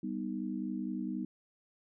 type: chord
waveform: sine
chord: G augmented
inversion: none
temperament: equal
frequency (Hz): 196 / 246.9 / 311.1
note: G3 / B3 / D#4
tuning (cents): 0 / 0 / 0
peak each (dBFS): -38 / -38 / -39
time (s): 0.03-1.25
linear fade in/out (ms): 5
effects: none